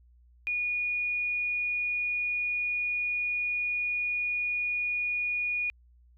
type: tone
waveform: sine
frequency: 2450 Hz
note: D#7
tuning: 27 cents flat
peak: -27 dBFS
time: 0.47-5.7 s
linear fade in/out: 0 ms
effects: added 60 Hz sine -56 dBFS peak until 6.17 s